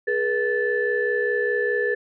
sine tone cluster, 417.5 / 482.4 / 1748 Hz, G#4 / B4 / A6, +9 / -41 / -12 cents, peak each -24 dBFS, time 0.07-1.95 s, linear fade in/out 10 ms, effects tanh soft clip ceiling -10 dBFS

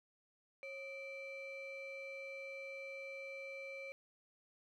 triangle ring-modulated tone, 896 Hz, A5, 31 cents sharp, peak -40 dBFS, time 0.63-3.92 s, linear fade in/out 0 ms, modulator 1440 Hz, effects none

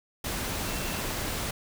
sine tone in noise, 2695 Hz, E7, 38 cents sharp, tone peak -43 dBFS, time 0.65-1.01 s, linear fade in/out 5 ms, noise pink, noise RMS -32 dBFS, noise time 0.24-1.51 s, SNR -14 dB, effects none

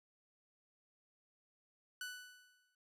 sawtooth tone with exponential decay, 1489 Hz, F#6, 11 cents sharp, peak -37 dBFS, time 2.01-2.75 s, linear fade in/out 2 ms, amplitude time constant 160 ms, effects resampled to 32000 Hz

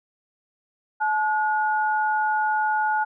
sine tone pair together, 859.2 / 1445 Hz, A5 / F#6, -41 / -41 cents, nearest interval major sixth, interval 900 cents, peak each -21 / -25 dBFS, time 1-3.05 s, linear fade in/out 20 ms, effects none

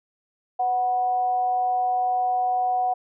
sine tone with amplitude modulation, 740 Hz, F#5, in tune, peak -18 dBFS, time 0.59-2.94 s, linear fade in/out 10 ms, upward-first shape sine, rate 238 Hz, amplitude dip 40%, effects none

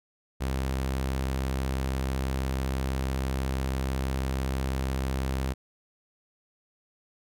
sawtooth tone with vibrato, 66.1 Hz, C2, 18 cents sharp, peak -23 dBFS, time 0.4-5.54 s, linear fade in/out 20 ms, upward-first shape sine, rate 16 Hz, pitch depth 13 cents each way, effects none

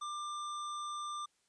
square tone, 1190 Hz, D6, 22 cents sharp, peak -39 dBFS, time 0.01-1.26 s, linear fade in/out 10 ms, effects white hiss -75 dBFS RMS until 1.48 s + resampled to 22050 Hz

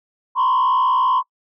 sine tone with frequency modulation, 1026 Hz, C6, 34 cents flat, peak -12 dBFS, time 0.35-1.23 s, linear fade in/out 50 ms, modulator 61.7 Hz, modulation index 1, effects noise-tail reverb RT60 0.1 s tail -26 dB re dry + tanh soft clip ceiling -12 dBFS

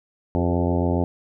harmonic tone with a mistuned harmonic, 87.31 Hz, F2, in tune, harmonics 1 / 2 / 3 / 4 / 5 / 6 / 7 / 8 / 9 / 10, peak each -23 / -26 / -25 / -28 / -30 / -31 / -31 / -34 / -35 / -35 dBFS, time 0.35-1.04 s, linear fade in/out 0 ms, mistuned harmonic 5, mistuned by -37 cents, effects none

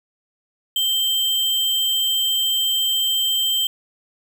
sine tone with sample-and-hold, 3136 Hz, G7, in tune, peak -17 dBFS, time 0.76-3.67 s, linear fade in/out 2 ms, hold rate 11025 Hz, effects none

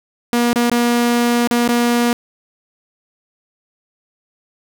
sawtooth tone with dropouts, 238.9 Hz, A#3, 43 cents sharp, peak -9 dBFS, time 0.33-2.13 s, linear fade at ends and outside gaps 0 ms, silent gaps 0.531-0.559 / 0.697-0.715 / 1.474-1.51 / 1.677-1.689 s, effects none

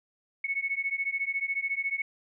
sine beating tone pair, 2200 / 2214 Hz, C#7 / C#7, -14 / -3 cents, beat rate 14 Hz, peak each -31 dBFS, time 0.44-2.02 s, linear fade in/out 5 ms, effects none

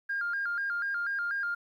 sine tone with vibrato, 1505 Hz, F#6, 29 cents sharp, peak -28 dBFS, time 0.09-1.55 s, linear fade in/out 10 ms, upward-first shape square, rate 4.1 Hz, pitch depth 120 cents each way, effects tanh soft clip ceiling -24 dBFS + 11-bit

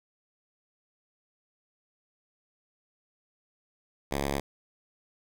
5% pulse tone, 70 Hz, C#2, 18 cents sharp, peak -17 dBFS, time 4.11-4.4 s, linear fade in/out 5 ms, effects none

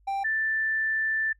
triangle / sine tone pair in turn, 787 / 1766.8 Hz, G5 / A6, +7 / +7 cents, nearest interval octave + major second, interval 1400 cents, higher second, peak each -24 dBFS, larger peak neither, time 0.07-0.24 / 0.24-1.33 s, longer second, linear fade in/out 10 ms, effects noise-tail reverb RT60 0.1 s tail -22 dB re dry + added 50 Hz sine -58 dBFS peak until 1.39 s

